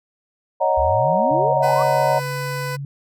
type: chord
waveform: sine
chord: D# minor seventh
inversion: third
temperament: equal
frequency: 554.4 / 622.3 / 740 / 932.3 Hz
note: C#5 / D#5 / F#5 / A#5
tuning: 0 / 0 / 0 / 0 cents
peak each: -21 / -20 / -22 / -20 dBFS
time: 0.6-2.2 s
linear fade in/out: 20 ms
type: exponential sweep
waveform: sine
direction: up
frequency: 63 to 1209 Hz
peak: -23 dBFS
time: 0.77-1.83 s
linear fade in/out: 10 ms
type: tone with pitch glide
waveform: sine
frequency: 139 to 139.89 Hz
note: C#3 to C#3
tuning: +5 to +16 cents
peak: -26 dBFS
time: 1.31-2.85 s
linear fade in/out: 2 ms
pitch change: +11 cents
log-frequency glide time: 1.48-2.43 s
type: tone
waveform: 15% pulse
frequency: 500 Hz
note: B4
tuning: 21 cents sharp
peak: -19 dBFS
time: 1.62-2.77 s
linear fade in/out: 20 ms
effects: none